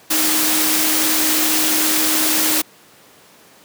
sine tone in noise, 311.1 Hz, D#4, in tune, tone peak -23 dBFS, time 0.1-2.62 s, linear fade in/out 10 ms, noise white, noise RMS -17 dBFS, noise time 0.1-2.62 s, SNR -9 dB, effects pink hiss -47 dBFS RMS until 3.64 s + high-pass 200 Hz 12 dB/octave

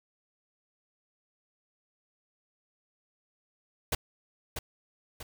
pink noise with echo, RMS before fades -28 dBFS, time 3.92-3.95 s, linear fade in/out 5 ms, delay 640 ms, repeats 2, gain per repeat -7 dB, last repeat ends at 5.23 s, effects none

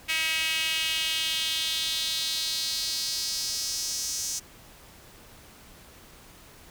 sawtooth tone with high-pass filter sweep, 319.8 Hz, D#4, 48 cents sharp, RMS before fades -29 dBFS, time 0.08-4.4 s, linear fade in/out 20 ms, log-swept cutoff 2400 to 6200 Hz, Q 3.3, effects pink hiss -51 dBFS RMS until 6.7 s

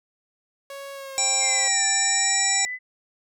sawtooth tone with pitch glide, 554.4 to 532.1 Hz, C#5 to C5, 0 to +29 cents, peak -31 dBFS, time 0.7-1.68 s, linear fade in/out 2 ms, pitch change -71 cents, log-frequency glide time 0.93-1.21 s
harmonic tone, 784 Hz, G5, in tune, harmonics 1 / 3 / 5 / 7 / 9 / 10, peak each -30 / -30 / -31 / -28 / -25 / -23 dBFS, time 1.18-2.65 s, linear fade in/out 0 ms
sine linear two-way sweep, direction down then up, 2173 to 1760 to 2019 Hz, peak -28 dBFS, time 1.39-2.79 s, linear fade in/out 50 ms, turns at 1.86 s
effects none

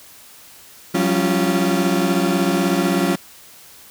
35% pulse tone cluster, 178.3 / 194.5 / 277.8 / 343.6 Hz, F3 / G3 / C#4 / F4, +36 / -13 / +4 / -28 cents, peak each -20 dBFS, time 0.94-3.16 s, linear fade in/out 10 ms, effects white hiss -44 dBFS RMS until 3.9 s

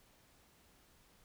silence, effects pink hiss -67 dBFS RMS until 1.24 s

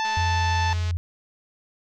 harmonic tone, 880 Hz, A5, in tune, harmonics 1 / 2 / 3 / 4 / 5 / 6 / 7, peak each -24 / -30 / -34 / -36 / -38 / -40 / -41 dBFS, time 0-0.73 s, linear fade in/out 0 ms
click train, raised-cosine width 0.2 ms, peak -21 dBFS, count 184, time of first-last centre 0.05-0.909 s, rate 213 Hz
sine tone with pitch glide, 87.31 to 86.51 Hz, F2 to F2, 0 to -16 cents, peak -22 dBFS, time 0.17-0.97 s, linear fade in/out 0 ms, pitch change -16 cents, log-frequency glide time 0.29-0.51 s
effects none

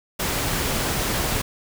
pink noise, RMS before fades -24 dBFS, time 0.19-1.42 s, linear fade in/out 10 ms, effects none

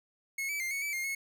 45% pulse tone with pitch steps, 2180 / 2300 / 2102 / 2216 / 2303 / 2124 / 2184 Hz, C#7 / D7 / C7 / C#7 / D7 / C7 / C#7, -29 / -37 / +7 / -1 / -34 / +25 / -26 cents, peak -32 dBFS, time 0.38-1.15 s, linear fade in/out 5 ms, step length 110 ms, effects none

